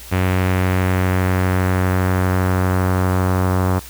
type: tone with low-pass filter sweep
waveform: sawtooth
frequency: 92.5 Hz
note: F#2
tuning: in tune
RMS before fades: -17 dBFS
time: 0.11-3.8 s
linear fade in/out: 20 ms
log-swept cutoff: 2400 to 1200 Hz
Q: 1.7
effects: added 60 Hz sine -39 dBFS peak until 3.89 s + white hiss -38 dBFS RMS until 3.89 s